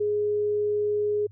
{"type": "tone", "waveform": "sine", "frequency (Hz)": 416.7, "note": "G#4", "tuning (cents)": 6, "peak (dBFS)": -22, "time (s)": [0, 1.27], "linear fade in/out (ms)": 10, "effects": ["added 102 Hz sine -46 dBFS peak until 1.31 s"]}